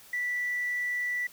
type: tone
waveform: sine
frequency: 1965 Hz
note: B6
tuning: 9 cents flat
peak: -27 dBFS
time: 0.13-1.27 s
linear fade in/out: 5 ms
effects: tanh soft clip ceiling -23 dBFS + white hiss -53 dBFS RMS until 1.32 s